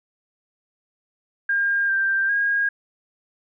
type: tone with pitch steps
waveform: sine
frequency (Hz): 1609 / 1578 / 1631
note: G6 / G6 / G#6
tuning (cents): +45 / +11 / -32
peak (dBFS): -18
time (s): 1.49-2.69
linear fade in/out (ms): 5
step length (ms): 400
effects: none